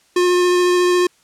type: tone with vibrato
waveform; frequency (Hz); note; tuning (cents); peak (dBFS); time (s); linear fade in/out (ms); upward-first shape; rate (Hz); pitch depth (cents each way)
square; 357.6; F4; +41; -13; 0.16-1.07; 5; triangle; 14; 12
effects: white hiss -56 dBFS RMS until 1.23 s + low-pass 9000 Hz 12 dB/octave